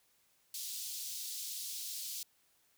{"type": "high-pass noise", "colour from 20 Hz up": "pink", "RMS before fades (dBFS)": -42, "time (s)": [0.54, 2.23], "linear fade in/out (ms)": 2, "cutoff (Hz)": 3900, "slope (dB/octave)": 24, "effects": ["white hiss -72 dBFS RMS until 2.77 s"]}